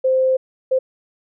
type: tone bursts at uneven times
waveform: sine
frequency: 521 Hz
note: C5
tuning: 7 cents flat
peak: -13 dBFS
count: 2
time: 0.04-0.37 / 0.71-0.79 s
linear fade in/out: 10 ms
effects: none